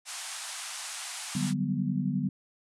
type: band-pass noise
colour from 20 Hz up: white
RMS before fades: -39 dBFS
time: 0.05-1.54 s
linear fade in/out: 50 ms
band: 690 to 10000 Hz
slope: 48 dB/octave
type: chord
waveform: sine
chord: G major seventh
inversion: second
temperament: equal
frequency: 146.83 / 185 / 196 / 246.9 Hz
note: D3 / F#3 / G3 / B3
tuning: 0 / 0 / 0 / 0 cents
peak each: -32 dBFS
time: 1.35-2.29 s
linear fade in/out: 5 ms
effects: none